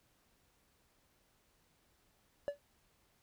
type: tone with exponential decay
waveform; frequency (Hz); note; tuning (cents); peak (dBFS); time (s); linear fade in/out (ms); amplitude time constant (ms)
triangle; 574; D5; -40; -28; 2.48-2.59; 0; 22
effects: pink hiss -73 dBFS RMS until 3.22 s